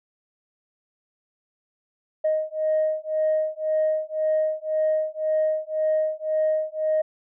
sine beating tone pair, 622.3 / 624.2 Hz, D#5 / D#5, 0 / +5 cents, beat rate 1.9 Hz, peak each -23 dBFS, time 2.24-7.02 s, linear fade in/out 10 ms, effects tanh soft clip ceiling -15 dBFS

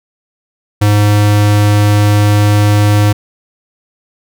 square tone, 103.83 Hz, G#2, in tune, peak -7 dBFS, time 0.81-3.13 s, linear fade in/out 10 ms, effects none

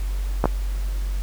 clicks, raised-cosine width 1 ms, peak -4 dBFS, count 2, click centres 0.441 / 0.456 s, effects added 47 Hz sine -22 dBFS peak until 1.22 s + pink hiss -43 dBFS RMS until 1.22 s

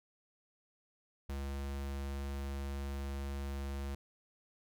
square tone, 69.3 Hz, C#2, in tune, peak -38 dBFS, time 1.29-3.95 s, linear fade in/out 5 ms, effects none

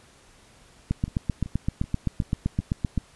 two click trains, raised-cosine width 5 ms, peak -11 / -24 dBFS, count 17 / 6, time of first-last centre 0.91-2.977 / 1.08-2.981 s, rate 7.74 / 2.63 Hz, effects pink hiss -55 dBFS RMS until 3.15 s + resampled to 24000 Hz

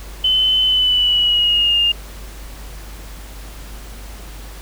sine tone with pitch glide, 3039 to 2819 Hz, F#7 to F7, +46 to +16 cents, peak -12 dBFS, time 0.24-1.92 s, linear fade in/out 5 ms, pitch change -130 cents, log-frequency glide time 0.65-1.8 s, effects added 50 Hz sine -32 dBFS peak until 4.61 s + pink hiss -39 dBFS RMS until 4.61 s

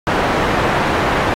white low-pass noise, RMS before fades -17 dBFS, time 0.07-1.34 s, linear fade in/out 0 ms, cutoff 1200 Hz, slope 12 dB/octave, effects AAC 48 kbps

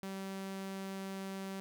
sawtooth tone, 193.2 Hz, G3, 25 cents flat, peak -36 dBFS, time 0.03-1.6 s, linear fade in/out 0 ms, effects none

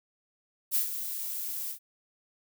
violet noise with ADSR envelope, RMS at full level -25 dBFS, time 0.71-1.79 s, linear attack 46 ms, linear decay 110 ms, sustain -10 dB, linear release 100 ms, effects none

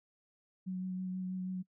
sine tone with vibrato, 185.1 Hz, F#3, 1 cent sharp, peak -35 dBFS, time 0.66-1.63 s, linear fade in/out 20 ms, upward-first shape sine, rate 6.2 Hz, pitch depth 14 cents each way, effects noise-tail reverb RT60 0.1 s tail -25 dB re dry

